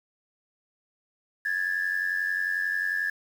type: tone pair together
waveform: sine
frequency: 1661.2 / 1752.4 Hz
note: G#6 / A6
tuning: 0 / -7 cents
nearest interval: minor second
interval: 93 cents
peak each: -27 dBFS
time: 1.45-3.1 s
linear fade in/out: 5 ms
effects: tanh soft clip ceiling -19 dBFS + 8-bit